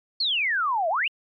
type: exponential two-way sweep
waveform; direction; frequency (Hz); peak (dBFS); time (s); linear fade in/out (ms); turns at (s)
sine; down then up; 4481 to 622.3 to 2993; -21; 0.2-1.08; 5; 0.89
effects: MP3 48 kbps